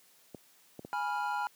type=clicks; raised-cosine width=2 ms; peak=-28 dBFS; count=3; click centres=0.347 / 0.793 / 0.849 s
type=chord; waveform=triangle; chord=F diminished; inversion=first; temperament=equal with one note detuned; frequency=830.6 / 981.5 / 1396.9 Hz; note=Ab5 / Cb6 / F6; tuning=0 / -11 / 0 cents; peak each=-32 / -34 / -35 dBFS; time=0.93-1.47 s; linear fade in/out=0 ms
effects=white hiss -63 dBFS RMS until 1.55 s + high-pass 150 Hz 12 dB/octave